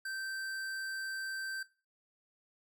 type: tone with tanh clipping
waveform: sine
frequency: 1558 Hz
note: G6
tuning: 11 cents flat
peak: -39 dBFS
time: 0.05-1.63 s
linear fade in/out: 5 ms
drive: 18 dB
effects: noise-tail reverb RT60 0.3 s tail -17 dB re dry